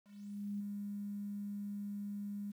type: tone with ADSR envelope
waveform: sine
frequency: 203.5 Hz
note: G#3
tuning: 35 cents flat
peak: -36 dBFS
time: 0.04-2.52 s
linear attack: 560 ms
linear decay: 8 ms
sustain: -3 dB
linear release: 13 ms
effects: 11-bit